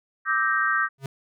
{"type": "chord", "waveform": "sine", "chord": "E half-diminished seventh", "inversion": "third", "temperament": "equal with one note detuned", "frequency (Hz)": [1174.7, 1290.6, 1568, 1864.7], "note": ["D6", "E6", "G6", "Bb6"], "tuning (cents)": [0, -37, 0, 0], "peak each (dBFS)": [-27, -27, -23, -27], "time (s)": [0.25, 0.89], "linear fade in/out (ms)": 50}
{"type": "tone with exponential growth", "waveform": "square", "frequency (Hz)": 135.8, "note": "C#3", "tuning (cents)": -35, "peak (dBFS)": -26, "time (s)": [0.98, 1.06], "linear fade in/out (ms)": 2, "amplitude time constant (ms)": 16}
{"effects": []}